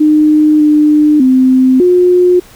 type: tone with pitch steps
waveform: sine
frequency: 304.8 / 300.8 / 258.8 / 359.2 Hz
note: D#4 / D4 / C4 / F4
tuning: -36 / +42 / -19 / +49 cents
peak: -4 dBFS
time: 0-2.4 s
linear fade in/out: 10 ms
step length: 600 ms
effects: pink hiss -39 dBFS RMS until 2.55 s